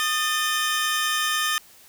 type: tone cluster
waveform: sawtooth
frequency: 1234 / 1786 / 3080 Hz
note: D#6 / A6 / G7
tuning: -15 / +25 / -31 cents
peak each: -22 / -22 / -25 dBFS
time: 0-1.58 s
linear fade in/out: 0 ms
effects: white hiss -51 dBFS RMS until 1.88 s